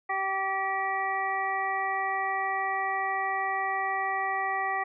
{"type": "harmonic tone", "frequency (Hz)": 386.6, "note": "G4", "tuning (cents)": -24, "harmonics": [1, 2, 3, 5, 6], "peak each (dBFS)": [-40, -30, -33, -31, -41], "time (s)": [0.09, 4.84], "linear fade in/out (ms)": 10, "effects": []}